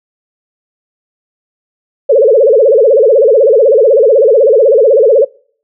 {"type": "tone with vibrato", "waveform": "sine", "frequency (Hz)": 493.9, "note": "B4", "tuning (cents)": 0, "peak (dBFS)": -3, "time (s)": [2.09, 5.25], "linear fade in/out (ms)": 10, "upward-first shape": "sine", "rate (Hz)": 16, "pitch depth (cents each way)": 260, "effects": ["noise-tail reverb RT60 0.5 s tail -24 dB re dry"]}